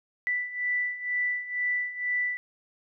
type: beating tone pair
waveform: sine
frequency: 1975.5 / 1977.6 Hz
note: B6 / B6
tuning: 0 / +2 cents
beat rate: 2.1 Hz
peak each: -32 / -28 dBFS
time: 0.27-2.37 s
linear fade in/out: 0 ms
effects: none